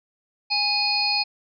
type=harmonic tone with a mistuned harmonic; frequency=828 Hz; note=G#5; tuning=5 cents flat; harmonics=1 / 3 / 5 / 6; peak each=-28 / -26 / -23 / -26 dBFS; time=0.5-1.24 s; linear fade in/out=20 ms; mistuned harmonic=5; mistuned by=+73 cents; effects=none